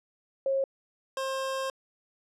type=tone pair in turn; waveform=sine / 25% pulse; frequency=541 / 532.3 Hz; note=C#5 / C5; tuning=-42 / +30 cents; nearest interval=unison; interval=28 cents; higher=first; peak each=-24 / -26 dBFS; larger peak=first; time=0.46-0.64 / 1.17-1.7 s; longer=second; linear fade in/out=2 ms; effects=low-pass 10000 Hz 12 dB/octave